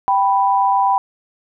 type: tone pair together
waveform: sine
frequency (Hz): 784.2 / 988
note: G5 / B5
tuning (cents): 0 / 0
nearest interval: major third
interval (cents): 400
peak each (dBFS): -15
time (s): 0.08-0.98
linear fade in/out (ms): 0
effects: none